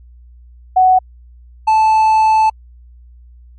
sine / triangle tone pair in turn, 744 / 875.1 Hz, F#5 / A5, +9 / -10 cents, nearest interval minor third, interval 281 cents, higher second, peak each -6 dBFS, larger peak neither, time 0.76-0.99 / 1.67-2.5 s, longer second, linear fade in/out 10 ms, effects added 60 Hz sine -38 dBFS peak until 3.58 s + MP3 48 kbps

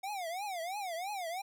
square tone with vibrato, 740 Hz, F#5, in tune, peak -37 dBFS, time 0.03-1.42 s, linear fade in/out 10 ms, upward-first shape triangle, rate 3 Hz, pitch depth 250 cents each way, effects none

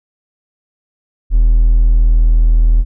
triangle tone with hard clipping, 40.26 Hz, E1, 40 cents flat, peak -6 dBFS, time 1.3-2.85 s, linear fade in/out 50 ms, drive 3 dB, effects none

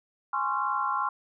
sine chord, Db major seventh, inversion second, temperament equal with one note detuned, 830.6 / 1046.5 / 1108.7 / 1369.7 Hz, Ab5 / C6 / Db6 / F6, 0 / 0 / 0 / -34 cents, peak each -33 / -29 / -32 / -31 dBFS, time 0.33-1.09 s, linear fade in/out 5 ms, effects none

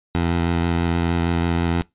15% pulse tone with vibrato, 85 Hz, F2, 46 cents flat, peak -12 dBFS, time 0.15-1.82 s, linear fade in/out 0 ms, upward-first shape square, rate 6.3 Hz, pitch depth 14 cents each way, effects noise-tail reverb RT60 0.2 s tail -23 dB re dry + resampled to 8000 Hz

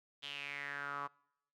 sawtooth tone with band-pass filter sweep, 142.4 Hz, C#3, 47 cents sharp, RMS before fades -43 dBFS, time 0.22-1.08 s, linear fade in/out 20 ms, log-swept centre 3300 to 1100 Hz, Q 5.8, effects noise-tail reverb RT60 0.8 s tail -26 dB re dry

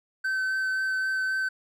triangle tone with vibrato, 1535 Hz, G6, 37 cents flat, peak -23 dBFS, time 0.24-1.49 s, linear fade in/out 10 ms, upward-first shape sine, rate 3.8 Hz, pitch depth 10 cents each way, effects none

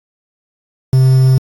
triangle tone with quantisation, 130.81 Hz, C3, in tune, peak -4 dBFS, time 0.93-1.38 s, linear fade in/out 2 ms, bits 5, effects AAC 48 kbps

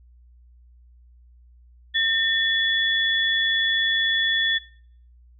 sine tone pair together, 1811 / 3419 Hz, A6 / G#7, +49 / +50 cents, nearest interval major seventh, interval 1101 cents, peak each -22 / -21 dBFS, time 1.94-4.59 s, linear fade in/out 20 ms, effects noise-tail reverb RT60 0.6 s tail -22 dB re dry + added 60 Hz sine -49 dBFS peak until 5.39 s

